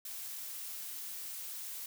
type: noise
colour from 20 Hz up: blue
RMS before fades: -43 dBFS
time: 0.05-1.86 s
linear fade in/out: 2 ms
effects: none